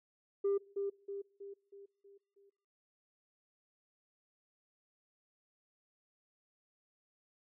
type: tone with echo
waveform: sine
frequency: 398.5 Hz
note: G4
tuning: 28 cents sharp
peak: -27 dBFS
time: 0.44-0.58 s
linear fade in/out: 10 ms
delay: 320 ms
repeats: 6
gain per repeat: -6 dB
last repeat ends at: 2.5 s
effects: noise-tail reverb RT60 0.6 s tail -24 dB re dry + tanh soft clip ceiling -27 dBFS